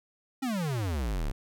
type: exponential sweep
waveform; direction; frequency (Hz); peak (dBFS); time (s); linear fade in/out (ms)
square; down; 277.2 to 31.54; -29; 0.42-1.32; 10
effects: none